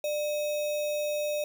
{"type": "tone with sample-and-hold", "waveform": "sine", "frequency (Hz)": 596, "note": "D5", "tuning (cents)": 25, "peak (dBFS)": -27, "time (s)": [0.04, 1.44], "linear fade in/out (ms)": 2, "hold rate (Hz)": 3150, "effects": []}